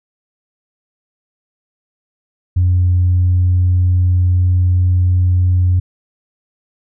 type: tone with pitch glide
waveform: sine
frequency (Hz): 89.8 to 90.32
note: F2 to F#2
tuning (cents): +49 to -41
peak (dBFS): -8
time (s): 2.56-5.8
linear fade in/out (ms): 10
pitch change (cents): +10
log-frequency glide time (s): 2.86-4.83
effects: tanh soft clip ceiling -6 dBFS